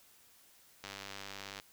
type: click train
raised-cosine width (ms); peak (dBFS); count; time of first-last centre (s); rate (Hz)
0.2; -26; 76; 0.84-1.599; 98.8
effects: white hiss -63 dBFS RMS until 1.72 s